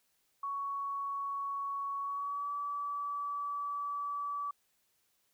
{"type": "tone with pitch glide", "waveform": "sine", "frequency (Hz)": [1116, 1150.7], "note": ["C#6", "D6"], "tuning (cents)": [11, -36], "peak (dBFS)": -34, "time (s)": [0.43, 4.51], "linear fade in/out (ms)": 5, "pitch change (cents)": 53, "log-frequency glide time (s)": [2.01, 2.52], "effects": ["white hiss -75 dBFS RMS until 5.33 s"]}